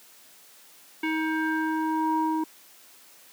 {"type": "tone with low-pass filter sweep", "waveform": "square", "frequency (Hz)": 316.4, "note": "D#4", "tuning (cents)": 29, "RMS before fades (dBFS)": -26, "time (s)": [1.03, 2.44], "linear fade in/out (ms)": 5, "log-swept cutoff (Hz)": [2300, 770], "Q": 3.8, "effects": ["white hiss -53 dBFS RMS until 3.32 s", "high-pass 200 Hz 12 dB/octave"]}